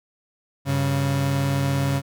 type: tone pair together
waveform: 35% pulse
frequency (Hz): 98 / 138.59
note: G2 / C#3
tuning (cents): 0 / 0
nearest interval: tritone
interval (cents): 600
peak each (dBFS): -26 / -19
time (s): 0.65-2.02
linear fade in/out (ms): 50
effects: none